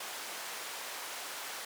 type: band-pass noise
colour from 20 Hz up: pink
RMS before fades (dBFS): -42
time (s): 0-1.65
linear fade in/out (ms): 5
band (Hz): 690 to 15000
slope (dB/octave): 12
effects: none